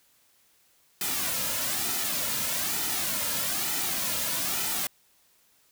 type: noise with flanger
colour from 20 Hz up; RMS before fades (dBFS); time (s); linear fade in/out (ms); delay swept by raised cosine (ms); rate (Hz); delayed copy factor
white; -29; 1.01-4.87; 2; 1.8 to 2.67; 1.1; -0.6
effects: white hiss -64 dBFS RMS until 5.71 s